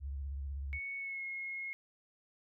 sine tone with vibrato, 69.3 Hz, C#2, in tune, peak -37 dBFS, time 0-0.8 s, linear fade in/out 50 ms, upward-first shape sine, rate 16 Hz, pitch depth 85 cents each way
sine tone with pitch glide, 2217 to 2161 Hz, C#7 to C#7, 0 to -45 cents, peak -38 dBFS, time 0.73-1.73 s, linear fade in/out 0 ms, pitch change -45 cents, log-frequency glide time 0.98-1.24 s
effects none

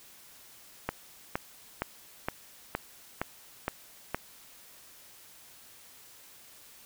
click train, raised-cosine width 0.5 ms, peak -14 dBFS, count 8, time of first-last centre 0.89-4.146 s, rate 2.15 Hz, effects white hiss -54 dBFS RMS until 6.85 s

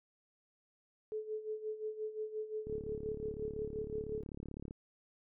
sine tone with tremolo, 431.8 Hz, A4, 33 cents flat, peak -35 dBFS, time 1.12-4.23 s, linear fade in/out 0 ms, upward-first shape sine, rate 5.7 Hz, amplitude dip 75%
click train, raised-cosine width 3 ms, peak -32 dBFS, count 74, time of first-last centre 2.67-4.709 s, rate 35.8 Hz
effects none

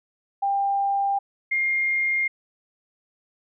sine tone pair in turn, 795 / 2122 Hz, G5 / C7, +24 / +24 cents, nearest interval octave + perfect fourth, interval 1700 cents, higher second, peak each -20 dBFS, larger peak neither, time 0.42-1.19 / 1.51-2.28 s, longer neither, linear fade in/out 10 ms, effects none

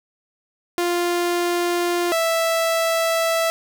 sawtooth tone pair in turn, 349.2 / 659.2 Hz, F4 / E5, 0 / 0 cents, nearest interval major seventh, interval 1100 cents, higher second, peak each -15 / -14 dBFS, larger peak second, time 0.78-2.12 / 2.12-3.5 s, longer second, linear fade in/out 0 ms, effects none

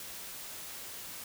white noise, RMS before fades -44 dBFS, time 0-1.24 s, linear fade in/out 2 ms, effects none

